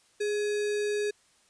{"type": "tone with sample-and-hold", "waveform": "sine", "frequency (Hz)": 415.3, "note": "G#4", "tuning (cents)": 0, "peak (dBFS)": -26, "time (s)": [0.2, 1.11], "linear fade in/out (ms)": 10, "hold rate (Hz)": 2100, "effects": ["white hiss -64 dBFS RMS until 1.49 s", "resampled to 22050 Hz"]}